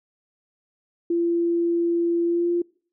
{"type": "tone with pitch glide", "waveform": "sine", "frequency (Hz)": [340.8, 346.4], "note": ["F4", "F4"], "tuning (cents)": [-42, -14], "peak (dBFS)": -19, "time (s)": [1.1, 2.62], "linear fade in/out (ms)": 5, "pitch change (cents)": 28, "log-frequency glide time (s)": [2.25, 2.5], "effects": ["noise-tail reverb RT60 0.5 s tail -26 dB re dry"]}